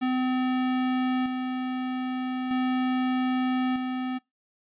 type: tone with tremolo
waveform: square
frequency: 255.6 Hz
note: C4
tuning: 40 cents flat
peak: -24 dBFS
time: 0.01-4.19 s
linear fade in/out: 20 ms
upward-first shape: square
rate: 0.4 Hz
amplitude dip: 40%
effects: noise-tail reverb RT60 0.2 s tail -25 dB re dry + resampled to 8000 Hz